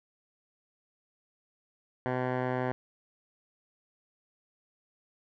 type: tone with low-pass filter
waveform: 10% pulse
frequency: 127 Hz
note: B2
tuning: 49 cents sharp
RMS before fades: -31 dBFS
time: 2.06-2.72 s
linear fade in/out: 0 ms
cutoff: 1400 Hz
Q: 2
effects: none